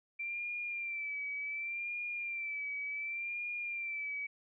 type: tone with vibrato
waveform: sine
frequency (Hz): 2349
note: D7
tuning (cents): 0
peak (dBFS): -36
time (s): 0.19-4.27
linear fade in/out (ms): 10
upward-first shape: sine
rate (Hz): 0.68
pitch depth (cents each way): 54
effects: none